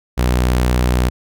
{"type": "tone", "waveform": "sawtooth", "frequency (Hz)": 61.74, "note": "B1", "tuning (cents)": 0, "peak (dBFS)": -9, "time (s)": [0.17, 1.1], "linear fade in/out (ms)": 20, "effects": []}